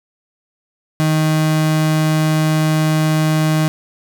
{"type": "tone", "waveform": "35% pulse", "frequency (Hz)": 156.2, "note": "D#3", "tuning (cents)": 7, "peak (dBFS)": -11, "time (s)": [1, 3.68], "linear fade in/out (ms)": 0, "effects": []}